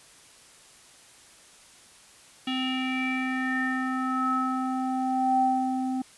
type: tone with low-pass filter sweep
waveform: square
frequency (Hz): 259.1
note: C4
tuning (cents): -17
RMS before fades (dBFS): -27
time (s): 2.47-6.02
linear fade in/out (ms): 5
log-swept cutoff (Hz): 3100 to 580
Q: 7.8
effects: white hiss -53 dBFS RMS until 6.17 s + resampled to 24000 Hz